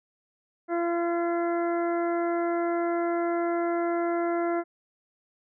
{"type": "harmonic tone", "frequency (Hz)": 341.7, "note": "F4", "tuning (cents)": -38, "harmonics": [1, 2, 3, 4, 5, 6], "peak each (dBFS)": [-26, -29, -39, -36, -43, -43], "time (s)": [0.68, 4.64], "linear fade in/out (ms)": 50, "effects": []}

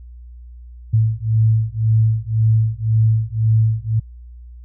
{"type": "beating tone pair", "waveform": "sine", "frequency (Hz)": [110, 111.9], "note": ["A2", "A2"], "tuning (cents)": [0, 30], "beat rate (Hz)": 1.9, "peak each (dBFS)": -16, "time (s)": [0.93, 4], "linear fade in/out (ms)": 10, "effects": ["added 60 Hz sine -35 dBFS peak until 4.64 s"]}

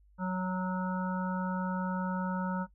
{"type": "harmonic tone with a mistuned harmonic", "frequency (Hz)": 185, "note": "F#3", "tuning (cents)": 0, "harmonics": [1, 3, 5, 7, 8], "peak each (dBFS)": [-31, -41, -38, -42, -44], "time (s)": [0.18, 2.67], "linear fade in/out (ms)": 50, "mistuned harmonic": 8, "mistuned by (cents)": -24, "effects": ["noise-tail reverb RT60 0.1 s tail -19 dB re dry", "added 50 Hz sine -59 dBFS peak until 2.74 s"]}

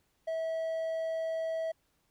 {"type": "tone", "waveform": "triangle", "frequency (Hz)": 649, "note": "E5", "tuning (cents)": -27, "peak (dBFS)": -29, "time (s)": [0.27, 1.72], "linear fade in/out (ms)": 10, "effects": ["pink hiss -74 dBFS RMS until 2.1 s"]}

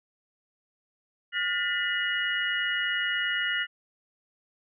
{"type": "tone cluster", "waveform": "sine", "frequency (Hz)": [1426, 1790, 1981, 2898], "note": ["F6", "A6", "B6", "F#7"], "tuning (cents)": [36, 29, 5, -37], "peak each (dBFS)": -31, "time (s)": [1.32, 3.67], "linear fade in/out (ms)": 50, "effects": []}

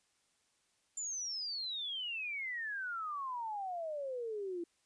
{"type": "exponential sweep", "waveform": "sine", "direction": "down", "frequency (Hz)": [7240, 334.1], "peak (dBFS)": -37, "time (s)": [0.97, 4.64], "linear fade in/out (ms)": 5, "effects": ["white hiss -75 dBFS RMS until 4.85 s", "resampled to 22050 Hz"]}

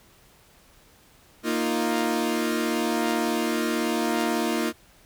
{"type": "chord", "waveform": "sawtooth", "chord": "Bb suspended fourth", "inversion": "none", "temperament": "equal", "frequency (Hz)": [233.1, 311.1, 349.2], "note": ["Bb3", "Eb4", "F4"], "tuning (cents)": [0, 0, 0], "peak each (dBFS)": [-23, -24, -24], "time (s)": [1.43, 4.73], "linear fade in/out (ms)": 50, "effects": ["pink hiss -56 dBFS RMS until 5.05 s"]}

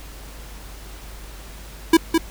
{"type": "tone with echo", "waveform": "square", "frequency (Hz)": 328, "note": "E4", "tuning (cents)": -9, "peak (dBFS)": -9, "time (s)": [1.93, 1.97], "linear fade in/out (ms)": 5, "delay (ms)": 210, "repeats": 1, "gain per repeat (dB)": -5, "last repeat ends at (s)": 2.18, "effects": ["added 50 Hz sine -37 dBFS peak until 2.3 s", "pink hiss -42 dBFS RMS until 2.3 s"]}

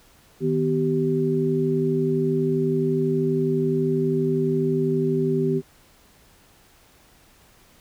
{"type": "tone cluster", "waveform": "sine", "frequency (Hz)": [156.4, 248.6, 387.3], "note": ["D#3", "B3", "G4"], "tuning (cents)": [9, 12, -21], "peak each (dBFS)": [-24, -25, -22], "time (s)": [0.4, 5.62], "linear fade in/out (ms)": 50, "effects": ["pink hiss -55 dBFS RMS until 7.8 s"]}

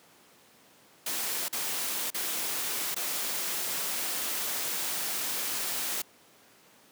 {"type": "noise with dropouts", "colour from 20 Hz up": "white", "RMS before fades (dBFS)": -32, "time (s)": [1.06, 6.02], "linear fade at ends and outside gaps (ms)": 5, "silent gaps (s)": [[1.484, 1.527], [2.104, 2.144], [2.946, 2.962]], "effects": ["pink hiss -58 dBFS RMS until 6.91 s", "high-pass 200 Hz 12 dB/octave"]}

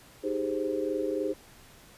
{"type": "chord", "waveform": "sine", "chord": "Ab major seventh", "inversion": "second", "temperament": "equal", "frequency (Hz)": [311.1, 392, 415.3, 523.3], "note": ["Eb4", "G4", "Ab4", "C5"], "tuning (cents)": [0, 0, 0, 0], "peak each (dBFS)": -33, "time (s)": [0.23, 1.34], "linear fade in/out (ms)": 20, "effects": ["pink hiss -54 dBFS RMS until 1.97 s", "resampled to 32000 Hz"]}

